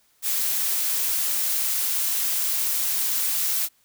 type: noise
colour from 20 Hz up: blue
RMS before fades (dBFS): -24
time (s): 0.22-3.69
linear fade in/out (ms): 50
effects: white hiss -63 dBFS RMS until 3.84 s